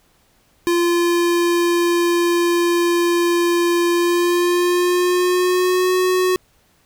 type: tone with pitch glide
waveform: square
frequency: 345.3 to 368 Hz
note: F4 to F#4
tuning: -20 to -9 cents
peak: -15 dBFS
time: 0.67-6.36 s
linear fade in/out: 0 ms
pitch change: +111 cents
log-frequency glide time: 3.92-5.94 s
effects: pink hiss -58 dBFS RMS until 6.85 s